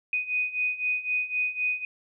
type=beating tone pair; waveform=sine; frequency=2489 / 2492.9 Hz; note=D#7 / D#7; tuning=0 / +3 cents; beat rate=3.9 Hz; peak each=-30 / -27 dBFS; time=0.13-1.85 s; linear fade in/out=2 ms; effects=none